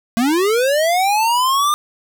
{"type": "linear sweep", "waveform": "square", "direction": "up", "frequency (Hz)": [220, 1213], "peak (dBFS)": -14, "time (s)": [0.17, 1.74], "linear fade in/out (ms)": 0, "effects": []}